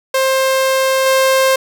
sawtooth tone with level steps, 529 Hz, C5, 19 cents sharp, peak -8 / -6 dBFS, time 0.14-1.56 s, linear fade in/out 5 ms, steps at 1.06 s, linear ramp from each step 2 ms, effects none

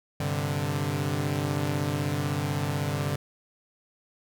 sawtooth chord, G suspended fourth, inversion none, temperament equal, 98 / 130.81 / 146.83 Hz, G2 / C3 / D3, 0 / 0 / 0 cents, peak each -28 / -28 / -25 dBFS, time 0.2-3.16 s, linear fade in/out 5 ms, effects none

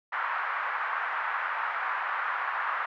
pink band-pass noise, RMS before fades -31 dBFS, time 0.12-2.86 s, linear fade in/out 10 ms, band 1000 to 1700 Hz, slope 24 dB/octave, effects none

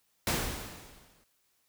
pink noise with exponential decay, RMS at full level -27 dBFS, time 0.27-1.24 s, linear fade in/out 1 ms, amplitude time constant 210 ms, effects white hiss -73 dBFS RMS until 1.68 s

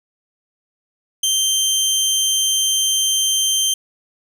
20% pulse tone, 3140 Hz, G7, 2 cents sharp, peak -10 dBFS, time 1.23-3.74 s, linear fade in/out 5 ms, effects none

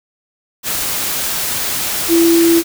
sine tone in noise, 335.2 Hz, E4, 29 cents sharp, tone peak -8 dBFS, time 2.08-2.63 s, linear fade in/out 50 ms, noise white, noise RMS -19 dBFS, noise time 0.63-2.64 s, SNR +8 dB, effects none

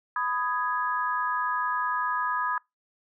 sine chord, G# minor, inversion first, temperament just, 996.7 / 1245.9 / 1661.2 Hz, B5 / D#6 / G#6, +16 / +2 / 0 cents, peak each -29 / -29 / -31 dBFS, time 0.16-2.58 s, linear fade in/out 2 ms, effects noise-tail reverb RT60 0.2 s tail -26 dB re dry

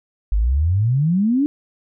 sine exponential sweep, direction up, 47.75 to 300 Hz, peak -14 dBFS, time 0.32-1.46 s, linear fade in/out 0 ms, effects none

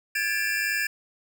square tone cluster, 1634 / 1736 / 2376 / 2694 Hz, G#6 / A6 / D7 / E7, -29 / -24 / +20 / +37 cents, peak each -30 / -29 / -31 / -35 dBFS, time 0.15-0.87 s, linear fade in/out 5 ms, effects none

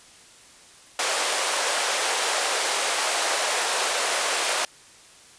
pink high-pass noise, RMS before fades -24 dBFS, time 0.99-4.65 s, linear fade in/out 2 ms, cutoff 500 Hz, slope 24 dB/octave, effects white hiss -50 dBFS RMS until 5.38 s + resampled to 22050 Hz

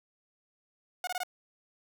sawtooth tone bursts, 727 Hz, F#5, 31 cents flat, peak -28 dBFS, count 4, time 1.04-1.234 s, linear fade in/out 2 ms, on 32 ms, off 22 ms, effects none

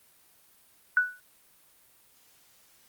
sine tone with exponential decay, 1480 Hz, F#6, in tune, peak -16 dBFS, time 0.97-1.2 s, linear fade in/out 1 ms, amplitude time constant 49 ms, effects white hiss -61 dBFS RMS until 2.88 s + Opus 32 kbps

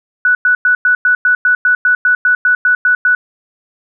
sine tone bursts, 1480 Hz, F#6, in tune, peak -7 dBFS, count 15, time 0.25-3.15 s, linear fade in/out 2 ms, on 100 ms, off 100 ms, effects none

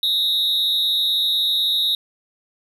triangle tone with amplitude modulation, 3774 Hz, A#7, 21 cents sharp, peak -12 dBFS, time 0.03-1.95 s, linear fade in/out 2 ms, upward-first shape sine, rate 252 Hz, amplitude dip 75%, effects none

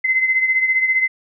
sine beating tone pair, 2054 / 2069 Hz, C7 / C7, -33 / -20 cents, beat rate 15 Hz, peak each -15 / -22 dBFS, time 0.04-1.08 s, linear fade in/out 10 ms, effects none

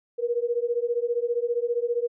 sine beating tone pair, 469.3 / 484.3 Hz, A#4 / B4, +12 / -34 cents, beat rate 15 Hz, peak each -26 dBFS, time 0.18-2.08 s, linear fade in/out 20 ms, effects none

